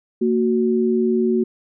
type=tone pair together; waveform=sine; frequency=229.7 / 370 Hz; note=A#3 / F#4; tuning=-25 / 0 cents; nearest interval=minor sixth; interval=825 cents; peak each=-18 dBFS; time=0.21-1.44 s; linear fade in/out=10 ms; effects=none